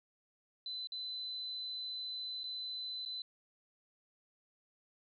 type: tone with dropouts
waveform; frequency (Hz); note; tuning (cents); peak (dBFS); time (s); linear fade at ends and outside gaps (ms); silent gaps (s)
sine; 4023; B7; +31; -39; 0.66-3.22; 2; 0.872-0.92 / 2.434-2.44 / 3.052-3.059
effects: none